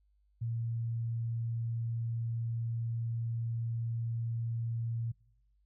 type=tone; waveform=sine; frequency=115.6 Hz; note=A#2; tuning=14 cents flat; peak=-32 dBFS; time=0.41-5.12 s; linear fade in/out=10 ms; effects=noise-tail reverb RT60 0.8 s tail -24 dB re dry + added 50 Hz sine -67 dBFS peak until 5.65 s